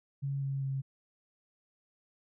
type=tone with pitch steps; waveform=sine; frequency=138.59 / 136.92 / 135.27 Hz; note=C#3 / C#3 / C#3; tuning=0 / -21 / -42 cents; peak=-31 dBFS; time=0.22-0.82 s; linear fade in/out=20 ms; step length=200 ms; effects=none